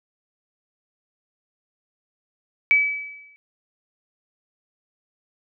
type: tone with exponential decay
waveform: sine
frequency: 2292 Hz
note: D7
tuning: 43 cents flat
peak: -11 dBFS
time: 2.71-3.36 s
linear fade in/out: 0 ms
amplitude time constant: 140 ms
effects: none